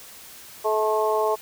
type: harmonic tone with a mistuned harmonic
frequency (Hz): 215.8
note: A3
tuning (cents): -33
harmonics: 2 / 3 / 4 / 5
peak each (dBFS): -23 / -25 / -26 / -27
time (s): 0.64-1.36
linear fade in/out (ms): 20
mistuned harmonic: 4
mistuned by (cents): +16
effects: white hiss -44 dBFS RMS until 1.41 s